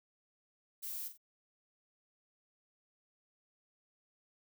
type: noise with echo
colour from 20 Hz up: violet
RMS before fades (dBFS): -42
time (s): 0.82-1.09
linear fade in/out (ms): 20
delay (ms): 44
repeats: 2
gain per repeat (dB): -9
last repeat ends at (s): 1.178
effects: none